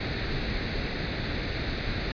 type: noise with comb filter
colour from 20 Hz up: pink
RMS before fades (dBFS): -30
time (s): 0-2.12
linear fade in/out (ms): 5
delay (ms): 0.49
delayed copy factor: +0.55
effects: resampled to 11025 Hz